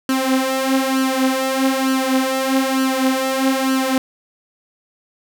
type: tone with flanger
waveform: sawtooth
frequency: 264.2 Hz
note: C4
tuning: 17 cents sharp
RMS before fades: -18 dBFS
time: 0.09-3.98 s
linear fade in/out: 2 ms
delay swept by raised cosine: 0.67 to 6.07 ms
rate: 1.1 Hz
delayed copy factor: +0.7
effects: none